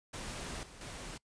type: noise with level steps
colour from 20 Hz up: pink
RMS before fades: -42 / -53 / -45 dBFS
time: 0.13-1.18 s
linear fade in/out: 10 ms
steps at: 0.63 / 0.81 s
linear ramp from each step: 2 ms
effects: noise-tail reverb RT60 0.1 s tail -24 dB re dry + resampled to 22050 Hz